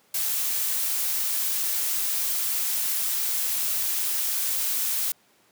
blue noise, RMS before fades -26 dBFS, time 0.14-5.12 s, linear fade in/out 5 ms, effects pink hiss -61 dBFS RMS until 5.51 s + high-pass 200 Hz 12 dB/octave

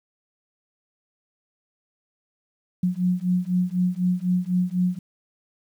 sine beating tone pair, 178.7 / 182.7 Hz, F3 / F#3, +40 / -22 cents, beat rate 4 Hz, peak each -23 dBFS, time 2.83-4.99 s, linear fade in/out 5 ms, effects 9-bit

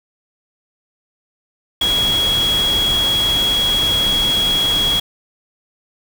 sine tone in noise, 3322 Hz, G#7, in tune, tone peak -14 dBFS, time 1.81-5 s, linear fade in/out 5 ms, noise pink, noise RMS -24 dBFS, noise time 1.81-5 s, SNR +7 dB, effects none

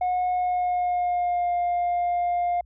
sine tone with pitch glide, 726 to 704.5 Hz, F#5 to F5, -33 to +15 cents, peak -19 dBFS, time 0.01-2.61 s, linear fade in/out 5 ms, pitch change -52 cents, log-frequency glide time 0.31-1.53 s, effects tanh soft clip ceiling -20 dBFS + added 60 Hz sine -50 dBFS peak until 2.65 s

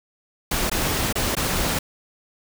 pink noise with dropouts, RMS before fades -23 dBFS, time 0.51-1.79 s, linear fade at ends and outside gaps 5 ms, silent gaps 0.698-0.714 / 1.127-1.154 / 1.352-1.367 s, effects none

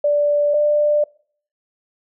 sine tone pair in turn, 585 / 593.2 Hz, D5 / D5, -7 / +17 cents, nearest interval unison, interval 24 cents, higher second, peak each -13 dBFS, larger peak neither, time 0.04-0.54 / 0.54-1.04 s, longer neither, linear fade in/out 5 ms, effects noise-tail reverb RT60 0.5 s tail -23 dB re dry

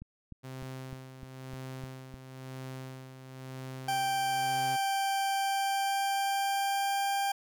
click train, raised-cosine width 5 ms, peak -32 dBFS, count 8, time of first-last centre 0.02-2.141 s, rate 3.3 Hz
sawtooth tone with tremolo, 130.81 Hz, C3, in tune, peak -35 dBFS, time 0.43-4.77 s, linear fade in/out 20 ms, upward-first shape sine, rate 1 Hz, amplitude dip 60%
40% pulse tone with pitch glide, 784 to 793.6 Hz, G5 to G5, 0 to +21 cents, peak -27 dBFS, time 3.88-7.32 s, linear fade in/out 5 ms, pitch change +21 cents, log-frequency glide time 5.35-7.09 s
effects none

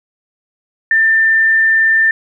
sine tone, 1789 Hz, A6, 28 cents sharp, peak -8 dBFS, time 0.91-2.11 s, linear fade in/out 2 ms, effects none

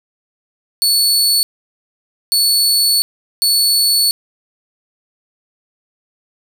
sawtooth tone bursts at uneven times, 4435 Hz, C#8, in tune, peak -8 dBFS, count 3, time 0.82-1.43 / 2.32-3.02 / 3.42-4.11 s, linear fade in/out 0 ms, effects 8-bit

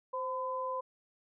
sine tone pair together, 521 / 1012.9 Hz, C5 / B5, -7 / +43 cents, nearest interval octave, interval 1150 cents, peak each -37 / -35 dBFS, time 0.13-0.81 s, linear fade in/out 10 ms, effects none

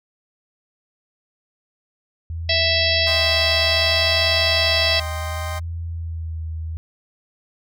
sine tone with vibrato, 82 Hz, E2, 9 cents flat, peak -25 dBFS, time 2.3-6.77 s, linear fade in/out 0 ms, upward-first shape sine, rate 0.65 Hz, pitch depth 37 cents each way
harmonic tone, 659.3 Hz, E5, in tune, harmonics 1 / 3 / 4 / 5 / 6 / 7 / 8, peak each -24 / -24 / -24 / -24 / -24 / -24 / -24 dBFS, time 2.49-5 s, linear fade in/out 5 ms
25% pulse chord, C minor, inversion first, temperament equal with one note detuned, 619.4 / 784 / 1046.5 Hz, Eb5 / G5 / C6, -8 / 0 / 0 cents, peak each -28 / -30 / -29 dBFS, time 3.06-5.6 s, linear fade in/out 20 ms
effects none

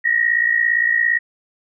sine tone pair together, 1850.5 / 1908 Hz, A#6 / A#6, -13 / +40 cents, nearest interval minor second, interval 53 cents, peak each -18 / -16 dBFS, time 0.04-1.19 s, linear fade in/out 20 ms, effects none

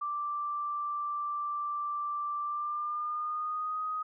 sine tone with pitch glide, 1174.7 to 1251.8 Hz, D6 to D#6, 0 to +10 cents, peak -31 dBFS, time 0.01-4.03 s, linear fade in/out 10 ms, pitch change +110 cents, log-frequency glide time 2.42-3.81 s, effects none

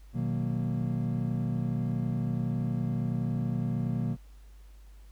triangle chord, B major seventh, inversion none, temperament equal, 123.47 / 155.56 / 185 / 233.1 Hz, B2 / D#3 / F#3 / A#3, 0 / 0 / 0 / 0 cents, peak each -29 / -32 / -33 / -32 dBFS, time 0.13-4.17 s, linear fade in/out 50 ms, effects added 50 Hz sine -48 dBFS peak until 5.11 s + pink hiss -65 dBFS RMS until 5.11 s

